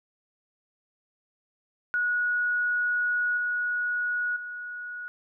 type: tone with level steps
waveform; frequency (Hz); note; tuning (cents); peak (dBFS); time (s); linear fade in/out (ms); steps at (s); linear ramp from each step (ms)
sine; 1458; F#6; -26; -23 / -25 / -34; 1.94-5.08; 0; 3.37 / 4.36; 5
effects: none